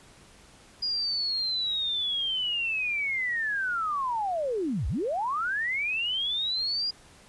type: linear two-way sweep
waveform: sine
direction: down then up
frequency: 4903 to 49.82 to 4903 Hz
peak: -26 dBFS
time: 0.82-6.91 s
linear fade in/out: 10 ms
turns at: 4.88 s
effects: pink hiss -54 dBFS RMS until 7.28 s + resampled to 24000 Hz